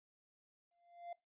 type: tone with exponential growth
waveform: triangle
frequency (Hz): 693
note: F5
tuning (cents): -14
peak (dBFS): -40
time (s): 0.71-1.13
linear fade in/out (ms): 5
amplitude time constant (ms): 90
effects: noise-tail reverb RT60 0.2 s tail -20 dB re dry + resampled to 8000 Hz